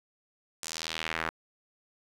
square tone with band-pass filter sweep, 40.37 Hz, E1, 35 cents flat, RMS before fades -36 dBFS, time 0.62-1.3 s, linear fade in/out 10 ms, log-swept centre 7700 to 1400 Hz, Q 1.6, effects 9-bit

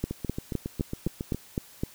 two click trains, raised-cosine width 3 ms, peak -14 / -18 dBFS, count 8 / 10, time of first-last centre 0.04-1.835 / 0.11-1.346 s, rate 3.9 / 7.28 Hz, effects white hiss -52 dBFS RMS until 1.94 s

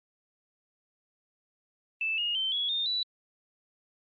sine tone with pitch steps, 2637 / 2859 / 3100 / 3361 / 3644 / 3951 Hz, E7 / F7 / G7 / G#7 / A#7 / B7, 0 / +40 / -20 / +20 / -40 / 0 cents, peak -27 dBFS, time 2.01-3.03 s, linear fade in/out 2 ms, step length 170 ms, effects Opus 24 kbps

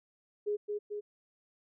sine tone with echo, 415.3 Hz, G#4, in tune, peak -29 dBFS, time 0.46-0.57 s, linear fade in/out 20 ms, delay 220 ms, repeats 2, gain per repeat -3 dB, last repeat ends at 1.01 s, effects none

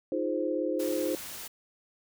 sine chord, F minor seventh, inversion third, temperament equal, 311.1 / 349.2 / 415.3 / 523.3 Hz, Eb4 / F4 / Ab4 / C5, 0 / 0 / 0 / 0 cents, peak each -32 / -33 / -36 / -31 dBFS, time 0.12-1.15 s, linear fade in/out 2 ms
white noise, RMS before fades -41 dBFS, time 0.79-1.48 s, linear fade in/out 10 ms
effects none

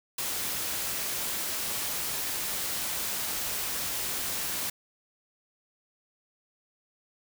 white noise, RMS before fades -32 dBFS, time 0.18-4.7 s, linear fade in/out 5 ms, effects none

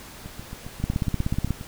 two click trains, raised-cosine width 5 ms, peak -23 / -11 dBFS, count 11 / 12, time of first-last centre 0.26-1.611 / 0.84-1.507 s, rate 7.4 / 16.5 Hz, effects pink hiss -43 dBFS RMS until 1.67 s

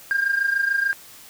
sine tone with amplitude modulation, 1605 Hz, G6, 40 cents sharp, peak -14 dBFS, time 0.11-0.93 s, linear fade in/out 0 ms, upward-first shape sine, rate 26.8 Hz, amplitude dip 75%, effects tanh soft clip ceiling -14 dBFS + white hiss -45 dBFS RMS until 1.29 s

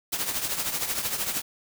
white noise with tremolo, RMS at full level -26 dBFS, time 0.12-1.42 s, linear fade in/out 10 ms, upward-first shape triangle, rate 13 Hz, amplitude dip 70%, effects none

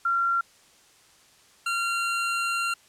sine / 25% pulse tone pair in turn, 1374 / 1379.6 Hz, F6 / F6, -29 / -22 cents, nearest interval unison, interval 7 cents, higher second, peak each -21 dBFS, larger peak neither, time 0.05-0.41 / 1.66-2.74 s, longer second, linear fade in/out 5 ms, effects white hiss -57 dBFS RMS until 2.88 s + low-pass 9000 Hz 12 dB/octave

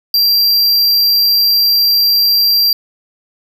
square tone, 4733 Hz, D8, 13 cents sharp, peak -9 dBFS, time 0.14-2.73 s, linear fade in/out 2 ms, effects none

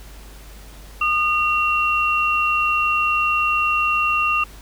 sine tone pair together, 1220.5 / 2740 Hz, D#6 / F7, -34 / -34 cents, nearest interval octave + major second, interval 1400 cents, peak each -19 dBFS, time 1.01-4.44 s, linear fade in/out 5 ms, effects added 50 Hz sine -39 dBFS peak until 4.61 s + pink hiss -45 dBFS RMS until 4.61 s

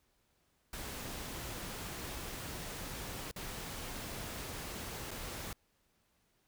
pink noise with dropouts, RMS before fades -43 dBFS, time 0.73-5.53 s, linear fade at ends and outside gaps 2 ms, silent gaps 3.313-3.361 / 5.108-5.113 s, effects pink hiss -75 dBFS RMS until 6.47 s

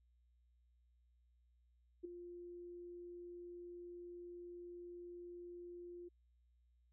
sine tone with ADSR envelope, 350 Hz, F4, 4 cents sharp, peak -40 dBFS, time 2.03-6.09 s, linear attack 18 ms, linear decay 8 ms, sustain -9 dB, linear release 14 ms, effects added 60 Hz sine -70 dBFS peak until 6.92 s

